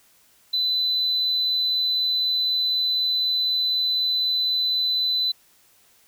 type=tone; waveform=triangle; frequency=4008 Hz; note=B7; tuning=25 cents sharp; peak=-17 dBFS; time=0.53-5.32 s; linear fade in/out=10 ms; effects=tanh soft clip ceiling -17 dBFS + white hiss -58 dBFS RMS until 6.07 s